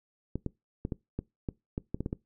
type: clicks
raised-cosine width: 3 ms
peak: -19 dBFS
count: 11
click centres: 0.356 / 0.463 / 0.851 / 0.922 / 1.19 / 1.488 / 1.779 / 1.945 / 2.006 / 2.061 / 2.129 s
effects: noise-tail reverb RT60 0.2 s tail -22 dB re dry